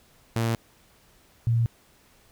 sawtooth / sine tone pair in turn, 114.7 / 116.03 Hz, A#2 / A#2, -28 / -8 cents, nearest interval unison, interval 20 cents, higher second, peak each -19 dBFS, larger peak neither, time 0.36-0.55 / 1.47-1.66 s, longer neither, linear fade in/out 0 ms, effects pink hiss -59 dBFS RMS until 2.31 s

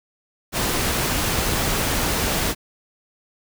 pink noise, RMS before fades -22 dBFS, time 0.52-2.55 s, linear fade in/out 50 ms, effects none

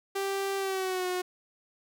sawtooth tone with pitch glide, 392 to 363.6 Hz, G4 to F#4, 0 to -30 cents, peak -25 dBFS, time 0.15-1.22 s, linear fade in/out 10 ms, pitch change -130 cents, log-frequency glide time 0.57-1.07 s, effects none

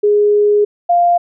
sine tone pair in turn, 414.7 / 697.4 Hz, G#4 / F5, -3 / -3 cents, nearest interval major sixth, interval 900 cents, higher second, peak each -8 dBFS, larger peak neither, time 0.03-0.65 / 0.89-1.18 s, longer first, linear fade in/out 10 ms, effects none

